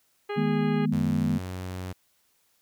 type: harmonic tone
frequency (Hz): 411.3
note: G#4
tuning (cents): -17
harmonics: 1 / 2 / 3 / 4 / 5 / 6 / 7 / 8 / 10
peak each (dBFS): -30 / -37 / -40 / -42 / -43 / -46 / -48 / -52 / -53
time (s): 0.29-0.86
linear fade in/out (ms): 10
type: chord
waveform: sine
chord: G# minor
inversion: second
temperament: equal with one note detuned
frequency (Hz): 155.56 / 207.7 / 241.4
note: D#3 / G#3 / B3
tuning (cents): 0 / 0 / -39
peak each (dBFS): -27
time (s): 0.36-1.39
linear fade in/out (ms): 20
type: tone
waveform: sawtooth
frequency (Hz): 92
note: F#2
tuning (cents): -9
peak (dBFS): -29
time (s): 0.92-1.93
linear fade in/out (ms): 10
effects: white hiss -68 dBFS RMS until 2.61 s